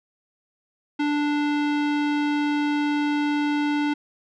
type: tone with low-pass filter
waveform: square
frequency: 293.7 Hz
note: D4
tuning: in tune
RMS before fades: -23 dBFS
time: 0.99-3.94 s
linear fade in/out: 10 ms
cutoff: 3100 Hz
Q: 1.1
effects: none